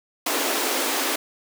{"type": "high-pass noise", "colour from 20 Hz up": "pink", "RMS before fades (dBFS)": -24, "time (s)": [0.26, 1.16], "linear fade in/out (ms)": 5, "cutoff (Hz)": 250, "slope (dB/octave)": 96, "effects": []}